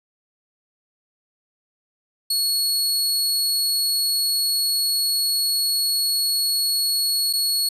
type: tone with dropouts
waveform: sawtooth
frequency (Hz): 4355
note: C#8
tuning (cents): -31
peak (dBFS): -16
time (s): 2.3-7.69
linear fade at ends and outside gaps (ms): 5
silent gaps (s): 7.329-7.334
effects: resampled to 32000 Hz